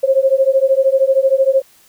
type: beating tone pair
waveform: sine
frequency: 529 / 542 Hz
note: C5 / C#5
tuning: +19 / -39 cents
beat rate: 13 Hz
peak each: -13 dBFS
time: 0.03-1.62 s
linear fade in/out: 10 ms
effects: white hiss -50 dBFS RMS until 1.88 s